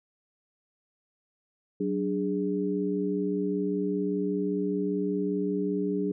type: tone cluster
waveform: sine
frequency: 188.1 / 293.2 / 410.8 Hz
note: F#3 / D4 / G#4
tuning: +29 / -3 / -19 cents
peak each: -30 dBFS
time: 1.8-6.12 s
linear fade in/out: 5 ms
effects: none